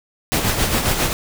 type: noise with tremolo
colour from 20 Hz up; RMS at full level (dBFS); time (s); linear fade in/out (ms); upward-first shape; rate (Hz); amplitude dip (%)
pink; -17; 0.32-1.13; 0; sine; 7.4; 50
effects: none